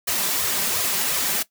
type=noise with flanger; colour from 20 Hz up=white; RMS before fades=-23 dBFS; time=0.07-1.43 s; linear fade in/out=10 ms; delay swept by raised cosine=1.6 to 5.2 ms; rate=2.8 Hz; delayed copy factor=+0.65; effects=noise-tail reverb RT60 0.1 s tail -17 dB re dry + high-pass 80 Hz 12 dB/octave